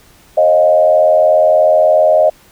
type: tone with frequency modulation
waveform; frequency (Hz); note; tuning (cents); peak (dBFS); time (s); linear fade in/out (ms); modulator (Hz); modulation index
sine; 622.3; D#5; 0; -6; 0.37-2.3; 10; 83.1; 0.8
effects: pink hiss -46 dBFS RMS until 2.51 s